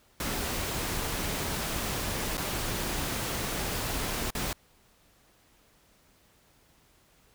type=noise with dropouts; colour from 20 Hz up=pink; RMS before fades=-32 dBFS; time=0.2-4.53 s; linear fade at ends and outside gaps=2 ms; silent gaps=2.371-2.378 / 4.305-4.35 s; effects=pink hiss -63 dBFS RMS until 7.34 s